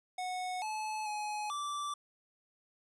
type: tone with pitch steps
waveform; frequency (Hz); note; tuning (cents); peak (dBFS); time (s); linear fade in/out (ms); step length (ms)
square; 734 / 862 / 842 / 1167; F#5 / A5 / G#5 / D6; -14 / -36 / +24 / -11; -36; 0.18-1.94; 5; 440
effects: resampled to 24000 Hz + 13-bit